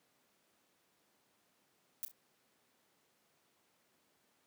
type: noise with echo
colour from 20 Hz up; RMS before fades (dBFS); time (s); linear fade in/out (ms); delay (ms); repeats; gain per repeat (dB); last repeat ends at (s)
violet; -39; 2.03-2.05; 0; 32; 2; -10; 2.114
effects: pink hiss -74 dBFS RMS until 4.46 s + high-pass 200 Hz 12 dB/octave